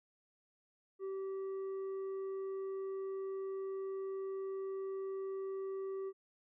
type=tone with tanh clipping; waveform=triangle; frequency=386.3 Hz; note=G4; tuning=25 cents flat; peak=-39 dBFS; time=0.99-6.13 s; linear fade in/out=50 ms; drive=9 dB; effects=none